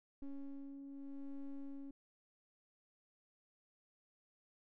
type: ring-modulated tone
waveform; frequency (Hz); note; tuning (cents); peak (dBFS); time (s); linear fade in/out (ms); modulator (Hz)
triangle; 138.59; C#3; 0; -39; 0.22-1.91; 5; 139
effects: none